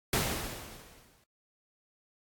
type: noise with exponential decay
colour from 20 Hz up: pink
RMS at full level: -27 dBFS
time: 0.13-1.24 s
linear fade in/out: 2 ms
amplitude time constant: 240 ms
effects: AAC 64 kbps